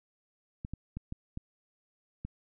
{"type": "clicks", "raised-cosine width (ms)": 5, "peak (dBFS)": -25, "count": 6, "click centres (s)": [0.649, 0.736, 0.97, 1.124, 1.374, 2.25], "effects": []}